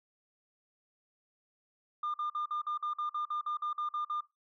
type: tone bursts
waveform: sine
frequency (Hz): 1205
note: D6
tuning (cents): +44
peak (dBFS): -30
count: 14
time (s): 2.03-4.207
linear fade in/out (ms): 5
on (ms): 110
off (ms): 49
effects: noise-tail reverb RT60 0.2 s tail -19 dB re dry + tanh soft clip ceiling -29 dBFS